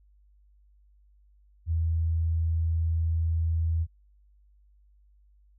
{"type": "tone", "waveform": "sine", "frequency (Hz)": 81.9, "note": "E2", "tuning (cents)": -11, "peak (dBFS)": -23, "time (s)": [1.66, 3.87], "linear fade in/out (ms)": 50, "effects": ["added 50 Hz sine -57 dBFS peak until 5.58 s"]}